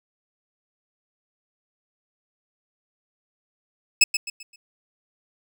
20% pulse tone with echo, 2599 Hz, E7, 25 cents flat, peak -7 dBFS, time 4.01-4.04 s, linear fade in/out 5 ms, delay 130 ms, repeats 4, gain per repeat -9 dB, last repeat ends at 4.56 s, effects none

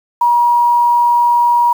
sine tone with quantisation, 956 Hz, A#5, 43 cents sharp, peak -8 dBFS, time 0.21-1.73 s, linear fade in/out 5 ms, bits 6, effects none

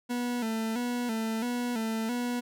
40% pulse tone with vibrato, 232.8 Hz, A#3, 2 cents flat, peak -28 dBFS, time 0.09-2.41 s, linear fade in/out 20 ms, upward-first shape square, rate 1.5 Hz, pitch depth 78 cents each way, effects none

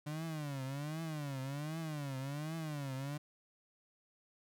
35% pulse tone with vibrato, 146.83 Hz, D3, in tune, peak -37 dBFS, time 0.06-3.18 s, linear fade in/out 10 ms, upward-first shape triangle, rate 1.3 Hz, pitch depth 210 cents each way, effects none

